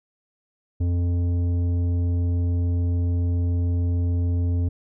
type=tone with tanh clipping; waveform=sine; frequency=87.31 Hz; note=F2; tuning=in tune; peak=-21 dBFS; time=0.8-4.69 s; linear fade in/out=10 ms; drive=10 dB; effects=none